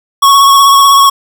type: tone with vibrato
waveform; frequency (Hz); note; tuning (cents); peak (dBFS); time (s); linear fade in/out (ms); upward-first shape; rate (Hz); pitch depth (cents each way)
square; 1108.7; C#6; 0; -3; 0.22-1.1; 10; sine; 16; 25
effects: none